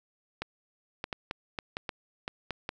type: clicks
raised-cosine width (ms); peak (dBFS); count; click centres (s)
0.3; -17; 10; 0.42 / 1.041 / 1.128 / 1.311 / 1.588 / 1.769 / 1.892 / 2.279 / 2.507 / 2.691
effects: none